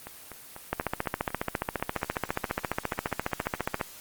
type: two click trains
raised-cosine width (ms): 0.5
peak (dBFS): -11 / -24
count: 46 / 10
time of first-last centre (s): 0.73-3.812 / 0.07-2.292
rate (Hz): 14.6 / 4.05
effects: white hiss -47 dBFS RMS until 4 s + Opus 24 kbps